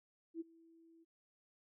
sine tone with ADSR envelope, 329.6 Hz, E4, in tune, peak -38 dBFS, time 0.34-1.05 s, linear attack 65 ms, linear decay 20 ms, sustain -24 dB, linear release 25 ms, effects none

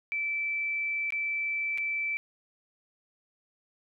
sine tone with dropouts, 2323 Hz, D7, 20 cents flat, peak -28 dBFS, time 0.12-2.17 s, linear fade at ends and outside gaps 0 ms, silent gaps 1.105-1.123 / 1.776-1.782 s, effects none

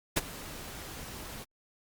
pink noise with ADSR envelope, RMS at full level -24 dBFS, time 0.16-1.45 s, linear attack 12 ms, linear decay 28 ms, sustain -19 dB, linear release 30 ms, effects Opus 48 kbps

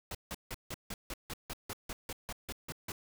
pink noise bursts, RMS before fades -40 dBFS, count 15, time 0.11-2.92 s, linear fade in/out 2 ms, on 38 ms, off 160 ms, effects none

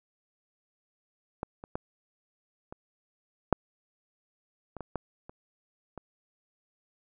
clicks, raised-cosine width 1 ms, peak -18 / -28 / -18 / -27 / -6 / -26 / -23 / -17 / -30 / -26 dBFS, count 10, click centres 1.431 / 1.639 / 1.755 / 2.725 / 3.527 / 4.767 / 4.807 / 4.957 / 5.295 / 5.977 s, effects none

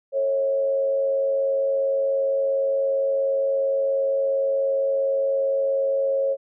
sine tone with frequency modulation, 545 Hz, C#5, 29 cents flat, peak -19 dBFS, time 0.12-6.37 s, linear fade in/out 50 ms, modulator 97.2 Hz, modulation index 0.37, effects none

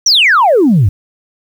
sine exponential sweep, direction down, 6110 to 87.31 Hz, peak -4 dBFS, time 0.06-0.89 s, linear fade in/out 5 ms, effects tanh soft clip ceiling -2 dBFS + 7-bit

